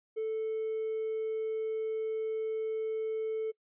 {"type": "tone with hard clipping", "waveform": "triangle", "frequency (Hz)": 440, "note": "A4", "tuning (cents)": 0, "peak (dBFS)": -31, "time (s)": [0.16, 3.52], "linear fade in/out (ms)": 20, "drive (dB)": 4, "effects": ["noise-tail reverb RT60 0.1 s tail -26 dB re dry", "resampled to 8000 Hz"]}